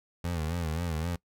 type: tone with vibrato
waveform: 25% pulse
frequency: 82.41 Hz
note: E2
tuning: in tune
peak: -26 dBFS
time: 0.24-1.16 s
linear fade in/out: 5 ms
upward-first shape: sine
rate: 3.8 Hz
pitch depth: 110 cents each way
effects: noise-tail reverb RT60 0.1 s tail -23 dB re dry